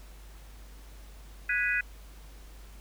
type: chord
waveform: sine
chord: G# minor seventh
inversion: third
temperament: equal with one note detuned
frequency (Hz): 1468.1 / 1661.2 / 1975.5 / 2489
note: F#6 / G#6 / B6 / D#7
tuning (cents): -14 / 0 / 0 / 0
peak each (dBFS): -31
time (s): 1.49-1.81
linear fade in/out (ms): 5
effects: added 50 Hz sine -46 dBFS peak until 2.8 s + pink hiss -56 dBFS RMS until 2.8 s